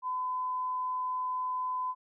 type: tone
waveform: sine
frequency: 1012 Hz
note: B5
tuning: 42 cents sharp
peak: -30 dBFS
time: 0.02-1.95 s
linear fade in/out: 50 ms
effects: none